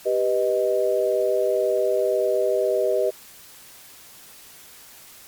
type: chord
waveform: sine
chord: G augmented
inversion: none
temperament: equal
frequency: 392 / 493.9 / 622.3 Hz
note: G4 / B4 / D#5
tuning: 0 / 0 / 0 cents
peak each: -23 / -23 / -22 dBFS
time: 0.05-3.11 s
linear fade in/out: 20 ms
effects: white hiss -46 dBFS RMS until 5.27 s + MP3 96 kbps